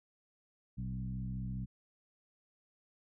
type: tone with frequency modulation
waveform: sine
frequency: 122.7 Hz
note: B2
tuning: 11 cents flat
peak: -36 dBFS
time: 0.77-1.66 s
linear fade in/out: 20 ms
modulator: 64.9 Hz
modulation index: 1.2
effects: none